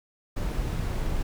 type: noise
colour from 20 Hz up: brown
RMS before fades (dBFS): -28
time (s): 0.36-1.23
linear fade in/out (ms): 10
effects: none